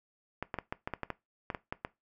clicks, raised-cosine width 0.5 ms, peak -19 dBFS, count 12, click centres 0.426 / 0.542 / 0.587 / 0.725 / 0.875 / 0.937 / 1.033 / 1.103 / 1.502 / 1.548 / 1.725 / 1.849 s, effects noise-tail reverb RT60 0.2 s tail -19 dB re dry

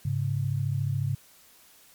sine tone pair together, 103.83 / 137.84 Hz, G#2 / C#3, 0 / -9 cents, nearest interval perfect fourth, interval 491 cents, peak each -28 / -27 dBFS, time 0.05-1.15 s, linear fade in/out 5 ms, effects white hiss -56 dBFS RMS until 1.94 s + MP3 96 kbps

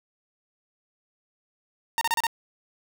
sawtooth tone bursts, 919 Hz, A#5, 25 cents flat, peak -18 dBFS, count 5, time 1.98-2.268 s, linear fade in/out 0 ms, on 32 ms, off 32 ms, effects none

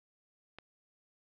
click, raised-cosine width 0.3 ms, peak -30 dBFS, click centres 0.586 s, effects low-pass 5000 Hz 12 dB/octave + 11-bit

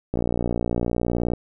click train, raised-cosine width 2 ms, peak -10 dBFS, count 72, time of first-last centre 0.14-1.335 s, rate 59.4 Hz, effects none

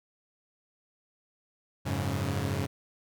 sawtooth chord, F# suspended second, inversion none, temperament equal with one note detuned, 90.49 / 103.83 / 138.59 Hz, F#2 / G#2 / C#3, -38 / 0 / 0 cents, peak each -29 dBFS, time 1.85-2.67 s, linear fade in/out 20 ms, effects none

